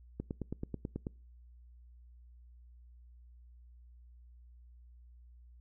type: click train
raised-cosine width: 3 ms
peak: -24 dBFS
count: 9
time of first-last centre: 0.2-1.069 s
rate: 9.21 Hz
effects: noise-tail reverb RT60 0.4 s tail -26 dB re dry + added 60 Hz sine -54 dBFS peak until 5.6 s